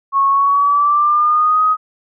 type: tone with pitch glide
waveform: sine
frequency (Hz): 1100 to 1256.3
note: C#6 to D#6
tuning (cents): -14 to +16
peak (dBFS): -10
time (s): 0.12-1.77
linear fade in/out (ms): 50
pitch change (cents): +230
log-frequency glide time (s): 0.29-1.63
effects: none